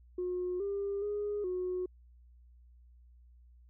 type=tone with pitch steps; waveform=sine; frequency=361 / 399.8 / 413.2 / 364.9 Hz; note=F#4 / G4 / G#4 / F#4; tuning=-43 / +34 / -9 / -24 cents; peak=-31 dBFS; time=0.18-1.86 s; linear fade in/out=5 ms; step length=420 ms; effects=tanh soft clip ceiling -28 dBFS + added 60 Hz sine -56 dBFS peak until 3.69 s